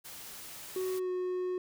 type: noise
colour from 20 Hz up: white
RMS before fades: -46 dBFS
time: 0.04-1 s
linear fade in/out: 20 ms
type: tone with pitch glide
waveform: triangle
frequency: 372.3 to 364.8 Hz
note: F#4 to F#4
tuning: +11 to -24 cents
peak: -29 dBFS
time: 0.76-1.58 s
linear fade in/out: 2 ms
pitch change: -35 cents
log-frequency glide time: 0.96-1.1 s
effects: none